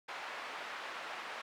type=band-pass noise; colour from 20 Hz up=pink; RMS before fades=-44 dBFS; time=0.08-1.42 s; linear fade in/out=10 ms; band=840 to 2500 Hz; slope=12 dB/octave; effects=none